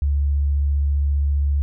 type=tone with vibrato; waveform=sine; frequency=71.2 Hz; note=C#2; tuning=47 cents sharp; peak=-16 dBFS; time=0.02-1.62 s; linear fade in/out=0 ms; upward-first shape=triangle; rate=15 Hz; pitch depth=13 cents each way; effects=none